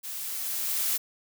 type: noise with level ramp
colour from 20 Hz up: blue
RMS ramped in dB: -37 to -26 dBFS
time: 0.03-0.98 s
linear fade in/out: 20 ms
effects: none